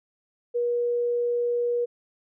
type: tone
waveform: sine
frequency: 480 Hz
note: B4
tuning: 49 cents flat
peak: -22 dBFS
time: 0.54-1.86 s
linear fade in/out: 20 ms
effects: none